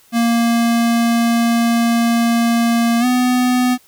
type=tone with pitch glide; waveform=square; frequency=233.1 to 249.8 Hz; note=A#3 to B3; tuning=0 to +20 cents; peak=-13 dBFS; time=0.12-3.78 s; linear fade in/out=50 ms; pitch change=+120 cents; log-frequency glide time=3-3.05 s; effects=white hiss -51 dBFS RMS until 3.87 s